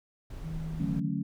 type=noise; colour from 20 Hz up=brown; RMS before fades=-40 dBFS; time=0.3-1 s; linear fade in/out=5 ms
type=tone with vibrato; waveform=sine; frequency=160.5 Hz; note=E3; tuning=46 cents flat; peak=-34 dBFS; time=0.42-1.14 s; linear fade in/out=50 ms; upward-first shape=triangle; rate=12 Hz; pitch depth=9 cents each way
type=chord; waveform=sine; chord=D major seventh; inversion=none; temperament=equal; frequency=146.83 / 185 / 220 / 277.2 Hz; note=D3 / F#3 / A3 / C#4; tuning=0 / 0 / 0 / 0 cents; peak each=-34 / -33 / -35 / -35 dBFS; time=0.79-1.23 s; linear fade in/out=10 ms
effects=none